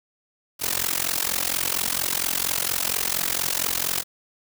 white noise with amplitude modulation, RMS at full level -21 dBFS, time 0.59-4.04 s, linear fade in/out 50 ms, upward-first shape sine, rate 44.3 Hz, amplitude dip 95%, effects none

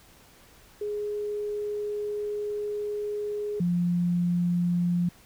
sine tone pair in turn, 416.3 / 175.03 Hz, G#4 / F3, +4 / +4 cents, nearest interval octave + minor third, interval 1500 cents, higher first, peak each -28 / -22 dBFS, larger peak second, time 0.81-3.6 / 3.6-5.09 s, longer first, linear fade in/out 5 ms, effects pink hiss -55 dBFS RMS until 5.25 s

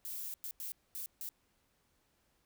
violet noise bursts at uneven times, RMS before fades -42 dBFS, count 5, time 0.05-0.34 / 0.44-0.51 / 0.6-0.72 / 0.95-1.06 / 1.21-1.29 s, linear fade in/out 0 ms, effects pink hiss -75 dBFS RMS until 2.45 s

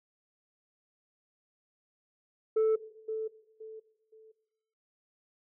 sine tone with echo, 439.4 Hz, A4, 2 cents flat, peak -20 dBFS, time 2.56-2.76 s, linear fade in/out 10 ms, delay 520 ms, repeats 3, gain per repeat -11 dB, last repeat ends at 4.32 s, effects noise-tail reverb RT60 0.9 s tail -17 dB re dry + tanh soft clip ceiling -22 dBFS

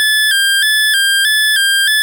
25% pulse tone with vibrato, 1661.2 Hz, G#6, in tune, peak -6 dBFS, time 0-2.02 s, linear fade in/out 0 ms, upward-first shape square, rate 1.6 Hz, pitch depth 70 cents each way, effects none

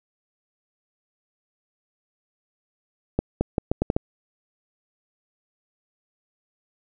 accelerating click train, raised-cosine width 2 ms, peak -7 dBFS, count 7, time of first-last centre 3.19-3.965 s, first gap 220 ms, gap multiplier 0.78, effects none

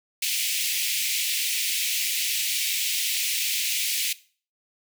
pink high-pass noise, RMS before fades -26 dBFS, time 0.22-4.13 s, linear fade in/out 5 ms, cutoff 2200 Hz, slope 48 dB/octave, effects noise-tail reverb RT60 0.4 s tail -18 dB re dry

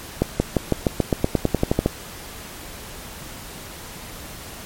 accelerating click train, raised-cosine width 2 ms, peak -3 dBFS, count 15, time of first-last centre 0.22-1.86 s, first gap 180 ms, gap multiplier 0.93, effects pink hiss -37 dBFS RMS until 4.65 s + MP3 64 kbps

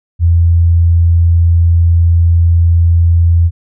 sine tone, 84.6 Hz, E2, 45 cents sharp, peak -5 dBFS, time 0.19-3.51 s, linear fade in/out 50 ms, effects none

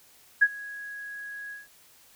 sine tone with ADSR envelope, 1661.2 Hz, G#6, in tune, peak -13 dBFS, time 0.41-1.68 s, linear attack 16 ms, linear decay 48 ms, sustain -23 dB, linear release 170 ms, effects white hiss -57 dBFS RMS until 2.15 s

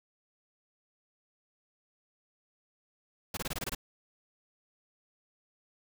pink noise bursts, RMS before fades -35 dBFS, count 8, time 3.34-3.749 s, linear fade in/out 5 ms, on 31 ms, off 23 ms, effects none

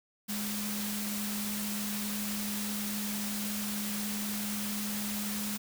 sine tone in noise, 207.7 Hz, G#3, in tune, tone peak -35 dBFS, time 0.28-5.58 s, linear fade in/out 20 ms, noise white, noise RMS -37 dBFS, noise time 0.28-5.58 s, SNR -1 dB, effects none

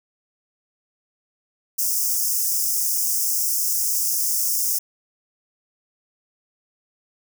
white high-pass noise, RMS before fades -22 dBFS, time 1.78-4.79 s, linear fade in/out 10 ms, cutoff 5100 Hz, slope 96 dB/octave, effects none

